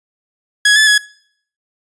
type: tone with pitch steps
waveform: sawtooth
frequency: 1673 / 1734 / 1681 Hz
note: G#6 / A6 / G#6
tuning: +12 / -26 / +20 cents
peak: -4 dBFS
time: 0.65-0.98 s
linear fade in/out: 5 ms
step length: 110 ms
effects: noise-tail reverb RT60 0.6 s tail -21 dB re dry + resampled to 22050 Hz